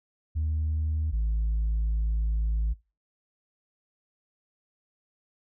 sine tone pair in turn, 77.78 / 54.32 Hz, D#2 / A1, 0 / -22 cents, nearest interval tritone, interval 622 cents, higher first, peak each -23 / -21 dBFS, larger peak second, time 0.35-1.12 / 1.12-2.74 s, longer second, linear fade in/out 20 ms, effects noise-tail reverb RT60 0.3 s tail -24 dB re dry + tanh soft clip ceiling -22 dBFS

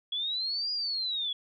sine linear two-way sweep, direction up then down, 3343 to 4903 to 3343 Hz, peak -29 dBFS, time 0.12-1.33 s, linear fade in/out 5 ms, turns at 0.72 s, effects none

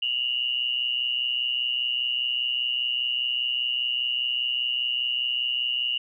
sine tone pair together, 2804 / 2929 Hz, F7 / F#7, +6 / -18 cents, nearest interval minor second, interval 76 cents, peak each -27 / -26 dBFS, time 0.02-5.98 s, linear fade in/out 5 ms, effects none

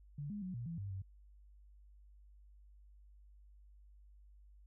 sine tone with pitch steps, 144.7 / 206.5 / 184.5 / 119.4 / 167 / 99.1 / 95.3 Hz, D3 / G#3 / F#3 / A#2 / E3 / G2 / G2, -25 / -10 / -5 / +42 / +23 / +19 / -48 cents, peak -40 dBFS, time 0.18-1.02 s, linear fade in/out 5 ms, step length 120 ms, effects added 50 Hz sine -58 dBFS peak until 4.66 s

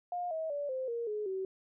sine tone with pitch steps, 710 / 639.9 / 576.7 / 519.8 / 468.4 / 422.2 / 380.5 Hz, F5 / D#5 / D5 / C5 / A#4 / G#4 / F#4, +28 / +48 / -32 / -11 / +8 / +29 / +48 cents, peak -33 dBFS, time 0.12-1.45 s, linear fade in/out 2 ms, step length 190 ms, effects none

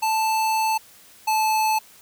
square tone pair in turn, 880 / 870.4 Hz, A5 / A5, 0 / -19 cents, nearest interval unison, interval 19 cents, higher first, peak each -20 / -19 dBFS, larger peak second, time 0.02-0.78 / 1.27-1.79 s, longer first, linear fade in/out 10 ms, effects white hiss -50 dBFS RMS until 2.01 s

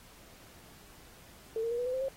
sine tone with pitch steps, 447.3 / 461.2 / 475.5 / 490.3 / 505.6 / 521.3 / 537.5 Hz, A4 / A#4 / A#4 / B4 / B4 / C5 / C5, +28 / -19 / +34 / -13 / +41 / -6 / +47 cents, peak -30 dBFS, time 1.56-2.085 s, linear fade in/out 2 ms, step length 75 ms, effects pink hiss -56 dBFS RMS until 2.16 s + AAC 48 kbps

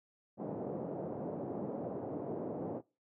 white band-pass noise, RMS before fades -40 dBFS, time 0.37-2.82 s, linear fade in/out 50 ms, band 130 to 600 Hz, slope 24 dB/octave, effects noise-tail reverb RT60 0.3 s tail -23 dB re dry

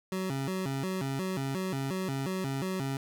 25% pulse tone with vibrato, 159.7 Hz, D#3, 45 cents sharp, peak -27 dBFS, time 0.12-2.97 s, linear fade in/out 2 ms, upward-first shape square, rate 2.8 Hz, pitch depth 280 cents each way, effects none

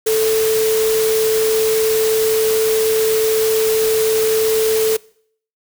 sine tone in noise, 440 Hz, A4, in tune, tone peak -13 dBFS, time 0.06-4.97 s, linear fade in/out 10 ms, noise white, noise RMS -23 dBFS, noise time 0.06-4.97 s, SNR +7 dB, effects noise-tail reverb RT60 0.6 s tail -23 dB re dry

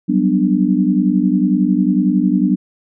sine chord, G major seventh, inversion third, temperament equal with one note detuned, 185 / 196 / 246.9 / 296 Hz, F#3 / G3 / B3 / D4, 0 / 0 / 0 / +14 cents, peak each -17 dBFS, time 0.08-2.56 s, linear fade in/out 20 ms, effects none

